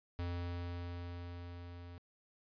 square tone with level ramp, 87.31 Hz, F2, in tune, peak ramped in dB -37 to -49 dBFS, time 0.19-1.98 s, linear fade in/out 0 ms, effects resampled to 11025 Hz

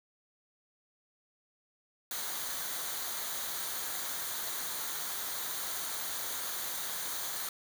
white noise with comb filter, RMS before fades -37 dBFS, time 2.11-7.49 s, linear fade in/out 2 ms, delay 0.38 ms, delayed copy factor -0.55, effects none

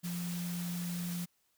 sine tone in noise, 174.61 Hz, F3, in tune, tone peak -35 dBFS, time 0.03-1.26 s, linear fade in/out 20 ms, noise white, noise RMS -45 dBFS, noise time 0.03-1.26 s, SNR +7 dB, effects white hiss -75 dBFS RMS until 1.57 s

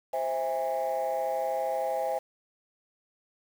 sine chord, C augmented, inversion none, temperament just, 523.3 / 654.1 / 817.6 Hz, C5 / E5 / G#5, 0 / -14 / -27 cents, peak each -30 dBFS, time 0.13-2.19 s, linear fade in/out 10 ms, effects tanh soft clip ceiling -22 dBFS + 8-bit

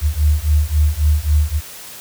sine beating tone pair, 73.42 / 77.12 Hz, D2 / D#2, 0 / -15 cents, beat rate 3.7 Hz, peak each -15 / -15 dBFS, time 0.01-1.61 s, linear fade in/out 50 ms, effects white hiss -35 dBFS RMS until 2 s

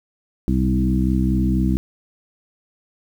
harmonic tone with a mistuned harmonic, 64.3 Hz, C2, 30 cents flat, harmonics 1 / 2 / 3 / 4 / 5, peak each -20 / -25 / -20 / -24 / -25 dBFS, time 0.48-1.77 s, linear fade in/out 0 ms, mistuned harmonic 2, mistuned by -21 cents, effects 8-bit

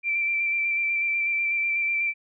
sine tone with vibrato, 2349 Hz, D7, in tune, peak -22 dBFS, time 0.03-2.14 s, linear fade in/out 50 ms, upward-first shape square, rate 8.1 Hz, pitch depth 16 cents each way, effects none

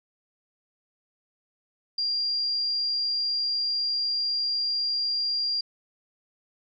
sine tone, 4778 Hz, D8, 29 cents sharp, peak -24 dBFS, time 1.98-5.61 s, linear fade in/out 5 ms, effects none

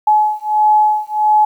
sine beating tone pair, 850 / 851.5 Hz, G#5 / G#5, +40 / +43 cents, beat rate 1.5 Hz, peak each -13 dBFS, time 0.07-1.45 s, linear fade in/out 5 ms, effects 8-bit

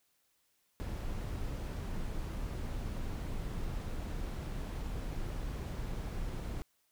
brown noise, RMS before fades -38 dBFS, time 0.8-6.62 s, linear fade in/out 0 ms, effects white hiss -75 dBFS RMS until 6.91 s

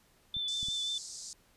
sine tone with vibrato, 3520 Hz, A7, in tune, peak -32 dBFS, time 0.34-0.98 s, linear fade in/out 2 ms, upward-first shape triangle, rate 5.7 Hz, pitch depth 26 cents each way
clicks, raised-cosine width 5 ms, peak -34 / -34 / -34 dBFS, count 3, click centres 0.367 / 0.63 / 0.685 s
white band-pass noise, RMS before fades -45 dBFS, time 0.48-1.33 s, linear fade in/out 0 ms, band 4400 to 8200 Hz, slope 48 dB/octave
effects pink hiss -66 dBFS RMS until 1.56 s + resampled to 32000 Hz

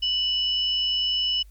sine tone pair together, 2960 / 5271 Hz, F#7 / E8, 0 / -1 cents, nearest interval minor seventh, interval 999 cents, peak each -22 / -30 dBFS, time 0.02-1.43 s, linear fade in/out 10 ms, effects added 50 Hz sine -45 dBFS peak until 1.5 s + white hiss -64 dBFS RMS until 1.5 s

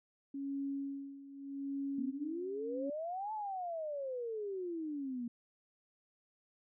sine tone with tremolo, 277.2 Hz, C#4, in tune, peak -35 dBFS, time 0.34-2.9 s, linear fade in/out 5 ms, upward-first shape sine, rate 0.82 Hz, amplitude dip 80%
sine exponential two-way sweep, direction up then down, 232.6 to 880 to 232.6 Hz, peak -37 dBFS, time 1.98-5.28 s, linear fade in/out 5 ms, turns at 3.33 s
effects none

